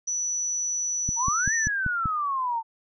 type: tone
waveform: sine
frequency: 5930 Hz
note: F#8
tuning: 3 cents sharp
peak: -25 dBFS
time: 0.07-1.68 s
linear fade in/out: 10 ms
type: click train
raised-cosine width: 5 ms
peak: -17 dBFS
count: 6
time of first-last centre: 1.09-2.057 s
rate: 5.17 Hz
type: exponential two-way sweep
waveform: sine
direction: up then down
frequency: 890 to 1864.7 to 890 Hz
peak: -24 dBFS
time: 1.16-2.63 s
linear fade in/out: 50 ms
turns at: 1.54 s
effects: none